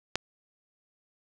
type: click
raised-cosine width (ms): 0.2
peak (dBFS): -9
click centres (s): 0.156
effects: none